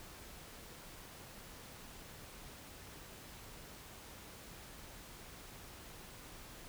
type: silence
effects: pink hiss -53 dBFS RMS until 6.68 s